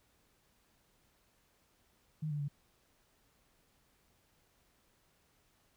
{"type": "tone with pitch steps", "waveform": "sine", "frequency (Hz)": [154.7, 147.3, 143.4], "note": ["D#3", "D3", "D3"], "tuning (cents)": [-10, 6, -41], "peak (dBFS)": -34, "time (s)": [2.22, 2.484], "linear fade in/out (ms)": 10, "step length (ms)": 88, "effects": ["pink hiss -72 dBFS RMS until 5.76 s"]}